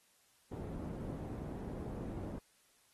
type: low-pass noise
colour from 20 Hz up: white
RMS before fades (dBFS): -43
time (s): 0.51-2.39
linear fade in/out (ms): 10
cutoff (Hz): 290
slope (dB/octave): 12
effects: white hiss -70 dBFS RMS until 2.93 s + AAC 32 kbps